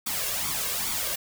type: noise with flanger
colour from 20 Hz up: white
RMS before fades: -29 dBFS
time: 0.06-1.16 s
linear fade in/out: 10 ms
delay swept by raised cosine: 0.86 to 1.85 ms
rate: 2.4 Hz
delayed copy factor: +0.65
effects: none